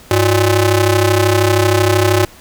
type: ring-modulated tone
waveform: sawtooth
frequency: 233.1 Hz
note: A#3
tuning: in tune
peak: -3 dBFS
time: 0.11-2.25 s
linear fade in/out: 2 ms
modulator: 133 Hz
effects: pink hiss -41 dBFS RMS until 2.4 s